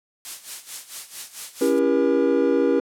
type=noise with tremolo; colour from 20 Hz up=blue; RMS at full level=-29 dBFS; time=0.25-1.79 s; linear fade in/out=0 ms; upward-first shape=sine; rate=4.5 Hz; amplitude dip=80%
type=chord; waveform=triangle; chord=C# diminished seventh; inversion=none; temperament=just; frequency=277.2 / 332.6 / 399.1 / 479 Hz; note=C#4 / E4 / G4 / Bb4; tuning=0 / +16 / +31 / +47 cents; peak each=-20 / -22 / -21 / -19 dBFS; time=1.61-2.8 s; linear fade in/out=5 ms
effects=low-pass 10000 Hz 12 dB/octave